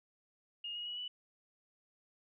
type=tone with pitch steps; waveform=sine; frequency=2847 / 2885 / 2924 / 2963 Hz; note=F7 / F#7 / F#7 / F#7; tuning=+33 / -44 / -21 / +2 cents; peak=-39 dBFS; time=0.64-1.08 s; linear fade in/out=5 ms; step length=110 ms; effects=none